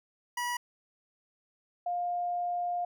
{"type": "tone pair in turn", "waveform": ["25% pulse", "sine"], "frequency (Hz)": [970, 705.7], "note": ["B5", "F5"], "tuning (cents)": [-31, 18], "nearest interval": "tritone", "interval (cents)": 551, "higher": "first", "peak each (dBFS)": [-27, -29], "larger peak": "first", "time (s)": [[0.37, 0.57], [1.86, 2.85]], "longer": "second", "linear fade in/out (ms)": 5, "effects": []}